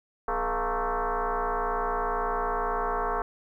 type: tone with frequency modulation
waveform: sine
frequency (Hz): 196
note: G3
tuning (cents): 0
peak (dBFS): -25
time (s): 0.28-3.22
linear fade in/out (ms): 2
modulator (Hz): 225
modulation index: 5.4
effects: 11-bit